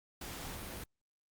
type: noise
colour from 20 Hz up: pink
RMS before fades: -44 dBFS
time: 0.21-0.84 s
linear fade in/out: 5 ms
effects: Opus 48 kbps